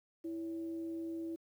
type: tone with frequency modulation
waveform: sine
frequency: 329.6 Hz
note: E4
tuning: in tune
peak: -37 dBFS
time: 0.24-1.36 s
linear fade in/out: 10 ms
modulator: 234 Hz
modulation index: 0.3
effects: high-pass 200 Hz 12 dB/octave + 11-bit